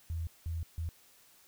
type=tone bursts at uneven times; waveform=sine; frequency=82.41 Hz; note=E2; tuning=in tune; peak=-33 dBFS; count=3; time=0.1-0.27 / 0.46-0.63 / 0.78-0.89 s; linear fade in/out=0 ms; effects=white hiss -62 dBFS RMS until 1.47 s